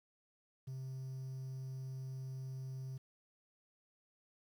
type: tone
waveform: triangle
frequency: 131.6 Hz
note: C3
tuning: 10 cents sharp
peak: -39 dBFS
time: 0.67-2.98 s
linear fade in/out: 10 ms
effects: tanh soft clip ceiling -35 dBFS + 11-bit